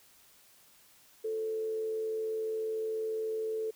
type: tone with frequency modulation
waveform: sine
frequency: 440 Hz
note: A4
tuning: in tune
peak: -31 dBFS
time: 1.24-3.71 s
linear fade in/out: 10 ms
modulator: 85.8 Hz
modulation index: 0.24
effects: white hiss -61 dBFS RMS until 3.75 s